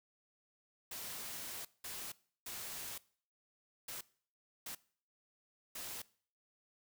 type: noise bursts at uneven times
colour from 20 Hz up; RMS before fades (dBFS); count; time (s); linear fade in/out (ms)
white; -45; 6; 0.91-1.65 / 1.84-2.12 / 2.46-2.98 / 3.88-4.01 / 4.66-4.75 / 5.75-6.02; 5
effects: noise-tail reverb RT60 0.5 s tail -21 dB re dry